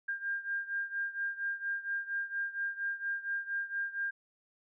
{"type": "beating tone pair", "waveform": "sine", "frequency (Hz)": [1601, 1605.3], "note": ["G6", "G6"], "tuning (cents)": [36, 41], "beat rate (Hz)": 4.3, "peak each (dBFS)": [-35, -38], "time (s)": [0.08, 4.11], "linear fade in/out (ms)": 10, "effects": []}